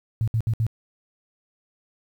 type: tone bursts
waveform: sine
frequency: 112.7 Hz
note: A2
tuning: 42 cents sharp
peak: -19 dBFS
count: 4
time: 0.21-0.666 s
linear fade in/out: 0 ms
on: 66 ms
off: 64 ms
effects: 9-bit